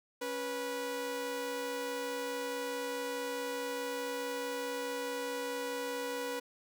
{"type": "tone pair together", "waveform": "sawtooth", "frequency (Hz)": [277.2, 489.7], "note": ["C#4", "B4"], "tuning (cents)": [0, -15], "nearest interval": "minor seventh", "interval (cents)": 985, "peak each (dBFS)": [-39, -32], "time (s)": [0.21, 6.4], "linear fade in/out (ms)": 10, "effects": []}